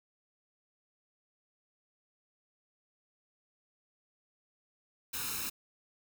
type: noise with comb filter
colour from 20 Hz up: white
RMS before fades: -37 dBFS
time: 5.13-5.5 s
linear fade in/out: 10 ms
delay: 0.76 ms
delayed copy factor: +0.7
effects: none